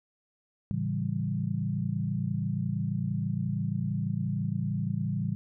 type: chord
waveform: sine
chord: A dominant seventh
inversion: none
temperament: equal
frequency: 110 / 138.59 / 164.81 / 196 Hz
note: A2 / C#3 / E3 / G3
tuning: 0 / 0 / 0 / 0 cents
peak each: -33 dBFS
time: 0.71-5.35 s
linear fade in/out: 0 ms
effects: none